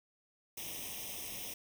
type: noise with comb filter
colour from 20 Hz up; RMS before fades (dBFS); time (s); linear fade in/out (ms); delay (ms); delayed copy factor
white; -43; 0.57-1.54; 5; 0.34; +0.9
effects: none